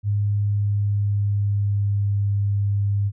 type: tone with pitch glide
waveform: sine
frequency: 102.6 to 100.95 Hz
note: G#2 to G#2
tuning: -21 to -49 cents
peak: -18 dBFS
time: 0.03-3.12 s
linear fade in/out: 50 ms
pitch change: -28 cents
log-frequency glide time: 0.33-2.22 s
effects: none